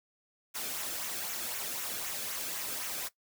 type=noise with flanger; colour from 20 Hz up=white; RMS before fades=-37 dBFS; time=0.54-3.09 s; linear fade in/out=20 ms; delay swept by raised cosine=0.21 to 1.06 ms; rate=3.9 Hz; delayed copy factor=-0.5; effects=noise-tail reverb RT60 0.1 s tail -17 dB re dry